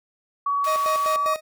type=tone with pitch glide; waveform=sine; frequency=1131 to 1144.1 Hz; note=C#6 to D6; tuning=+34 to -46 cents; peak=-20 dBFS; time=0.46-1.34 s; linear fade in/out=5 ms; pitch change=+20 cents; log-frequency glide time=0.92-1.18 s
type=high-pass noise; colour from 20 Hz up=pink; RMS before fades=-39 dBFS; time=0.64-1.16 s; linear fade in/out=2 ms; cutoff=1500 Hz; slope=12 dB/octave
type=tone with tremolo; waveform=40% pulse; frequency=625 Hz; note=D#5; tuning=8 cents sharp; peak=-23 dBFS; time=0.66-1.41 s; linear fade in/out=20 ms; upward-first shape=square; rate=5 Hz; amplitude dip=80%
effects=none